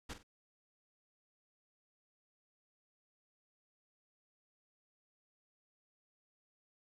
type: noise with echo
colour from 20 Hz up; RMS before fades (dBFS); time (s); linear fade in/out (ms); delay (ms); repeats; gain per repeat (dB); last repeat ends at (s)
pink; -43; 0.09-0.14; 10; 46; 2; -10; 0.232
effects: low-pass 8000 Hz 12 dB/octave